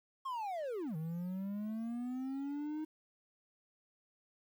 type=linear two-way sweep; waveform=triangle; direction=down then up; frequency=1092 to 154.9 to 313.3 Hz; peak=-35 dBFS; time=0.25-2.85 s; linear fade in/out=10 ms; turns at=0.96 s; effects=11-bit